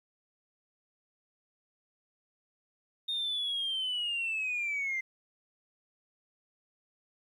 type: linear sweep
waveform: sine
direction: down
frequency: 3691 to 2064 Hz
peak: -29 dBFS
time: 3.08-5.01 s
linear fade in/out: 10 ms
effects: tanh soft clip ceiling -27 dBFS + 11-bit